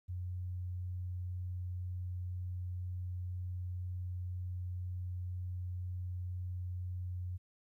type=tone; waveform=sine; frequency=90.2 Hz; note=F#2; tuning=44 cents flat; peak=-37 dBFS; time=0.08-7.38 s; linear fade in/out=20 ms; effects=13-bit